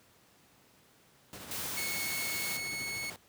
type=noise with tremolo; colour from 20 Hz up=pink; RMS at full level=-44 dBFS; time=1.33-3.16 s; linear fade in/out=0 ms; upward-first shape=sine; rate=13 Hz; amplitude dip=35%
type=noise; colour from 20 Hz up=white; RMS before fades=-38 dBFS; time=1.51-2.57 s; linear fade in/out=2 ms
type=tone; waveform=sawtooth; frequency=2200 Hz; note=C#7; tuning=14 cents flat; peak=-32 dBFS; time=1.77-3.1 s; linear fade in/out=2 ms
effects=pink hiss -63 dBFS RMS until 3.28 s + high-pass 100 Hz 12 dB/octave